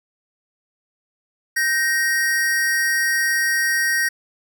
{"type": "tone pair together", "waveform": "square", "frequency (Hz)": [1553.3, 1871], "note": ["G6", "A#6"], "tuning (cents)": [-16, 6], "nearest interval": "minor third", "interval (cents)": 322, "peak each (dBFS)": [-24, -19], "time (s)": [1.56, 4.09], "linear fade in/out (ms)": 10, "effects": []}